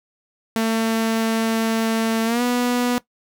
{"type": "tone with pitch glide", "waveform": "sawtooth", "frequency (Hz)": [224.6, 244.9], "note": ["A3", "B3"], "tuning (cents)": [36, -14], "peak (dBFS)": -14, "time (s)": [0.56, 2.98], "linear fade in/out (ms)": 0, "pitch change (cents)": 150, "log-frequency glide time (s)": [2.25, 2.42], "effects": ["noise-tail reverb RT60 0.1 s tail -18 dB re dry"]}